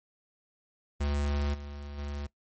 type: tone with level steps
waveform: square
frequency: 72 Hz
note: D2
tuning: 34 cents flat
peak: -28 / -40 / -35 dBFS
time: 1-2.27 s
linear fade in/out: 10 ms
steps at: 1.53 / 1.97 s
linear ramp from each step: 20 ms
effects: noise-tail reverb RT60 0.1 s tail -19 dB re dry + MP3 32 kbps